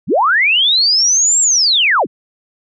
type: linear two-way sweep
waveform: sine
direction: up then down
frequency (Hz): 99.1 to 7630 to 99.1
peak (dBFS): -9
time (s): 0.07-2.07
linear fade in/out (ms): 50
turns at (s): 1.4
effects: none